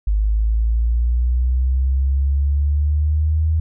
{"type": "linear sweep", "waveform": "sine", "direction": "up", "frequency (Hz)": [51, 80], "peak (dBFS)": -14, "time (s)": [0.07, 3.6], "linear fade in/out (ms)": 5, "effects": []}